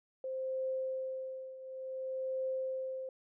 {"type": "tone with tremolo", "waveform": "sine", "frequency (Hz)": 523.3, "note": "C5", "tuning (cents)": 0, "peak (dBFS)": -32, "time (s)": [0.24, 3.09], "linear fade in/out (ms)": 2, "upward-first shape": "triangle", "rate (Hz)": 0.56, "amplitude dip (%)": 80, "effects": []}